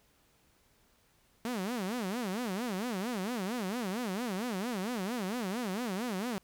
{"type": "tone with vibrato", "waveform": "sawtooth", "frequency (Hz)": 214.6, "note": "A3", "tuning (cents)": -43, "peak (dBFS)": -29, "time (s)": [1.45, 6.38], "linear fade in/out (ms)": 0, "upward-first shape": "sine", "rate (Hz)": 4.4, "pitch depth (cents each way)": 280, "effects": ["pink hiss -68 dBFS RMS until 6.43 s"]}